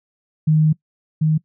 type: tone pair in turn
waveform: sine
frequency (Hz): 155.3 / 156.09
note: D#3 / D#3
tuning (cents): -3 / +6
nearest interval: unison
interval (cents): 9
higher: second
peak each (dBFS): -11 / -13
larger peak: first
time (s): 0.47-0.73 / 1.21-1.38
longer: first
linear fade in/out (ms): 10
effects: noise-tail reverb RT60 0.1 s tail -22 dB re dry